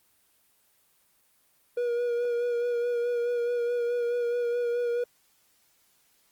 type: tone with vibrato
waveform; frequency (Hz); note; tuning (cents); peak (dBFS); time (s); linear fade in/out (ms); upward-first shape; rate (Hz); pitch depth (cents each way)
triangle; 479.5; A#4; +49; -23; 1.77-5.04; 5; sine; 4.7; 24
effects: white hiss -66 dBFS RMS until 6.31 s + Opus 24 kbps